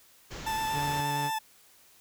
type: low-pass noise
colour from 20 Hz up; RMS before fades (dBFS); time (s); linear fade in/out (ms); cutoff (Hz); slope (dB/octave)
pink; -41; 0.3-1.02; 20; 7400; 96
type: tone with vibrato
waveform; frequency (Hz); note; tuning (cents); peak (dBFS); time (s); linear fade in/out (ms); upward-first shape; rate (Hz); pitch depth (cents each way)
40% pulse; 880; A5; 0; -28; 0.46-1.39; 10; square; 8.5; 13
type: tone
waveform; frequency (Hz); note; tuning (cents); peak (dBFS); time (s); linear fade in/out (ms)
sawtooth; 143.4; D3; -41; -29; 0.72-1.31; 50
effects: white hiss -59 dBFS RMS until 2 s